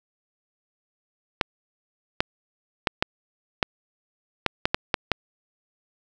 clicks, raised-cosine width 0.3 ms, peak -3 dBFS, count 10, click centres 1.412 / 2.205 / 2.872 / 3.025 / 3.628 / 4.463 / 4.655 / 4.745 / 4.942 / 5.117 s, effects none

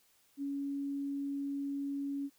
sine tone, 280 Hz, C#4, 18 cents sharp, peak -34 dBFS, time 0.37-2.3 s, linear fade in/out 50 ms, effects white hiss -69 dBFS RMS until 2.38 s

